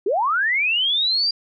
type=linear sweep; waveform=sine; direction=up; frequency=350.1 to 4804 Hz; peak=-17 dBFS; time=0.06-1.31 s; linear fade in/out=5 ms; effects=none